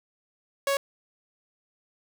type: tone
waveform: sawtooth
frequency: 555 Hz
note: C#5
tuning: 2 cents sharp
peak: -19 dBFS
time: 0.67-0.77 s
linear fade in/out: 2 ms
effects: none